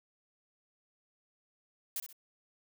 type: noise with echo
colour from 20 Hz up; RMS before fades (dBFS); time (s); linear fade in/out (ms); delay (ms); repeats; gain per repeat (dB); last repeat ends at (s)
blue; -36; 1.96-2; 2; 64; 2; -9; 2.128
effects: none